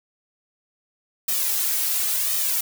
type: noise with flanger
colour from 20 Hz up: blue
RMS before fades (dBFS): -23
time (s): 1.28-2.61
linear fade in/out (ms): 5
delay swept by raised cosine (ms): 1.6 to 3.2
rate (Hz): 0.94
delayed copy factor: +0.75
effects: none